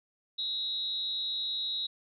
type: tone with amplitude modulation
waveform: sine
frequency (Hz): 3838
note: A#7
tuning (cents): +50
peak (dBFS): -27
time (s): 0.38-1.87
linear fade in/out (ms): 10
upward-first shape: sine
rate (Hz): 291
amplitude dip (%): 80
effects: none